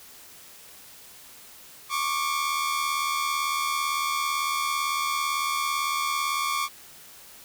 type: tone pair together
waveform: sawtooth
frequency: 1100 / 1177.9 Hz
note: C#6 / D6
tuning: -14 / +5 cents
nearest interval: minor second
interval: 119 cents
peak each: -24 dBFS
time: 1.89-6.69 s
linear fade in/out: 50 ms
effects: white hiss -48 dBFS RMS until 7.44 s